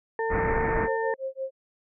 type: harmonic tone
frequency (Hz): 450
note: A4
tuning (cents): +39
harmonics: 1 / 2 / 4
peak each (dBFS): -27 / -30 / -33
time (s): 0.19-1.14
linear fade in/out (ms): 2
type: low-pass noise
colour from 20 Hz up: pink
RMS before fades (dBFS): -28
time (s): 0.29-0.89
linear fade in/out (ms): 50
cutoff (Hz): 2300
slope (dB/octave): 96
type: tone with tremolo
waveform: sine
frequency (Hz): 532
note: C5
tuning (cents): +29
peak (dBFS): -27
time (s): 0.87-1.51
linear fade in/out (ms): 10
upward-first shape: sine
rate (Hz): 5.8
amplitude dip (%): 100
effects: none